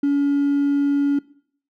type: tone with hard clipping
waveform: triangle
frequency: 283.5 Hz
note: C#4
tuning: 39 cents sharp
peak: -16 dBFS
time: 0.03-1.19 s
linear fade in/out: 5 ms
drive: 4 dB
effects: noise-tail reverb RT60 0.6 s tail -21 dB re dry